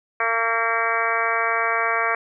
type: harmonic tone with a mistuned harmonic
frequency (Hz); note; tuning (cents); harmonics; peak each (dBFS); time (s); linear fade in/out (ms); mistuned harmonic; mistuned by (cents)
228.2; A#3; -37; 2 / 3 / 4 / 5 / 6 / 7 / 8 / 9 / 10; -30 / -27 / -31 / -25 / -27 / -27 / -28 / -31 / -28; 0.2-2.15; 2; 8; +23
effects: none